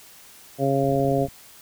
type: harmonic tone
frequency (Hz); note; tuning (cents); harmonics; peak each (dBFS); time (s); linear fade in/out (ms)
137.2; C#3; -17; 1 / 2 / 3 / 4 / 5; -25 / -25 / -25 / -25 / -25; 0.58-1.28; 50
type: clicks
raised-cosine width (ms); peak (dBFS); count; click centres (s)
5; -28; 12; 0.841 / 0.889 / 0.92 / 0.958 / 1 / 1.05 / 1.085 / 1.116 / 1.183 / 1.218 / 1.251 / 1.285
effects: white hiss -48 dBFS RMS until 1.61 s